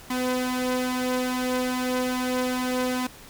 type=tone pair together; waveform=sawtooth; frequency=252.3 / 507 Hz; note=B3 / B4; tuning=+37 / +45 cents; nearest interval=octave; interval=1208 cents; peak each=-21 / -27 dBFS; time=0.1-3.07 s; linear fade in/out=5 ms; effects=pink hiss -46 dBFS RMS until 3.29 s